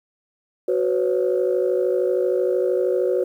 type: chord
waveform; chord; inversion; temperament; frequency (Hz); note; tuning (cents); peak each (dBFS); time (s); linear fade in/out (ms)
sine; F# suspended fourth; none; equal with one note detuned; 370 / 501.4 / 554.4; F#4 / B4 / C#5; 0 / +26 / 0; -20 / -21 / -24; 0.68-3.24; 5
effects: tanh soft clip ceiling -10 dBFS + 9-bit